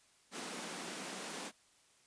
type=high-pass noise; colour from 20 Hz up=pink; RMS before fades=-44 dBFS; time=0.31-1.52 s; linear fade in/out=50 ms; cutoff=180 Hz; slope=48 dB/octave; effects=white hiss -68 dBFS RMS until 2.06 s + resampled to 22050 Hz